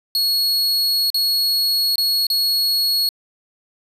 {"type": "tone with dropouts", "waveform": "45% pulse", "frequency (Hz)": 4334, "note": "C#8", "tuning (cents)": -40, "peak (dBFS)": -15, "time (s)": [0.15, 3.09], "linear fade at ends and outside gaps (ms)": 1, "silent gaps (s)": [[1.102, 1.144], [1.957, 1.981], [2.268, 2.301]], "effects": ["resampled to 32000 Hz"]}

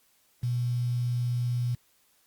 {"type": "tone with quantisation", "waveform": "sine", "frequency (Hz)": 122, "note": "B2", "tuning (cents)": -21, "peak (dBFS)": -25, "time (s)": [0.43, 1.75], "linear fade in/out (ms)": 5, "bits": 8, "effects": ["white hiss -66 dBFS RMS until 2.26 s", "Opus 48 kbps"]}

